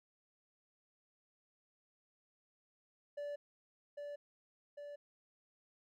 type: tone with echo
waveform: triangle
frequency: 580 Hz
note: D5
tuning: 22 cents flat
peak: -38 dBFS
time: 3.17-3.36 s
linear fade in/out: 10 ms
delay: 800 ms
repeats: 2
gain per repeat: -3 dB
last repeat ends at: 4.96 s
effects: none